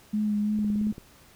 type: tone with vibrato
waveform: sine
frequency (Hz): 210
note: G#3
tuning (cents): +19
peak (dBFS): -23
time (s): 0.13-0.92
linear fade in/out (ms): 10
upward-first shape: sine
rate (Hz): 3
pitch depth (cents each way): 21
type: click train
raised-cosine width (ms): 3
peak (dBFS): -27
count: 8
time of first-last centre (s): 0.59-0.981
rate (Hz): 17.9
effects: pink hiss -55 dBFS RMS until 1.35 s